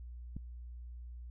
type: click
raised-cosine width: 5 ms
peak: -29 dBFS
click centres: 0.366 s
effects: added 60 Hz sine -44 dBFS peak until 1.3 s